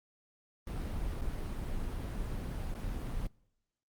brown noise with dropouts, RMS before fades -36 dBFS, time 0.67-3.27 s, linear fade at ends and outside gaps 2 ms, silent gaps 1.212-1.217 / 2.742-2.749 s, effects noise-tail reverb RT60 0.9 s tail -26 dB re dry + Opus 32 kbps

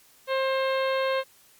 harmonic tone, 531 Hz, C5, 25 cents sharp, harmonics 1 / 2 / 3 / 4 / 5 / 6 / 7 / 8, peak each -24 / -30 / -34 / -36 / -38 / -40 / -41 / -42 dBFS, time 0.27-1.24 s, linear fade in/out 50 ms, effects white hiss -57 dBFS RMS until 1.59 s + MP3 96 kbps

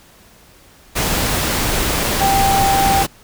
sine tone in noise, 785 Hz, G5, 2 cents sharp, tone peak -13 dBFS, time 2.2-3.04 s, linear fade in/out 20 ms, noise pink, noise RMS -18 dBFS, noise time 0.95-3.07 s, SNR +2 dB, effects pink hiss -47 dBFS RMS until 3.23 s

